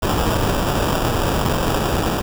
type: noise with sample-and-hold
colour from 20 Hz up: pink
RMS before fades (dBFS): -19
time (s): 0.02-2.22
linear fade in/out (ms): 10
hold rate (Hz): 2100
effects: none